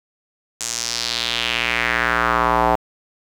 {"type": "tone with band-pass filter sweep", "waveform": "square", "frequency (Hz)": 58.8, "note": "A#1", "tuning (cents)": 16, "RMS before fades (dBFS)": -20, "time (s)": [0.6, 2.76], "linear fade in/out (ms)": 10, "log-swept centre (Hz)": [7300, 800], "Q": 2.7, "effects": ["7-bit"]}